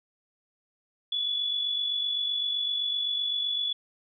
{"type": "tone with amplitude modulation", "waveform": "sine", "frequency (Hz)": 3424, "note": "A7", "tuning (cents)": -48, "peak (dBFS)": -24, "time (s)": [1.12, 3.73], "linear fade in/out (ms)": 5, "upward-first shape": "sine", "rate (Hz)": 47.8, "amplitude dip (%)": 45, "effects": []}